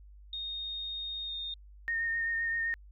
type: tone with pitch glide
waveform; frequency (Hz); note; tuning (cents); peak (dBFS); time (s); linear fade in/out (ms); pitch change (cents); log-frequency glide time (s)
sine; 3702 to 3668; A#7 to A#7; -13 to -29; -35; 0.33-1.54; 2; -16; 1.26-1.32
type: tone with vibrato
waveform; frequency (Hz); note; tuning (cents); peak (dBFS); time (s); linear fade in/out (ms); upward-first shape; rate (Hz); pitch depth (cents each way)
sine; 1837; A#6; -26; -29; 1.88-2.74; 0; sine; 7.7; 19
effects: added 50 Hz sine -50 dBFS peak until 2.91 s